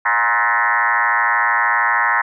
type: tone with frequency modulation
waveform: sine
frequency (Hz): 1400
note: F6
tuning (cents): +4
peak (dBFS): -13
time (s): 0.05-2.22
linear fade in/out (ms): 10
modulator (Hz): 113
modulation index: 4.9
effects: none